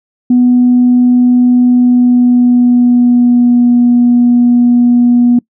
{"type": "tone with pitch glide", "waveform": "sine", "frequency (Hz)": [246.9, 242.1], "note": ["B3", "B3"], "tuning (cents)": [0, -34], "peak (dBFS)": -3, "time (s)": [0.3, 5.39], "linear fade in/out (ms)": 5, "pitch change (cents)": -34, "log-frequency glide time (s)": [1.71, 3.7], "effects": ["noise-tail reverb RT60 0.1 s tail -24 dB re dry", "tanh soft clip ceiling 0 dBFS"]}